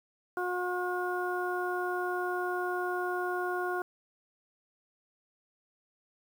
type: harmonic tone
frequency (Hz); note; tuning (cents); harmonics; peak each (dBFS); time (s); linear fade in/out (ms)
360; F#4; -47; 1 / 2 / 3 / 4; -33 / -36 / -38 / -36; 0.37-3.82; 2
effects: 9-bit